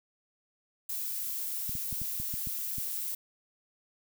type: noise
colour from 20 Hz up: violet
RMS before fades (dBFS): -35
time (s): 0.89-3.15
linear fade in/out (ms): 5
type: clicks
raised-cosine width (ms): 5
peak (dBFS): -28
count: 8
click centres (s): 1.694 / 1.753 / 1.927 / 2.017 / 2.2 / 2.34 / 2.472 / 2.783
effects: none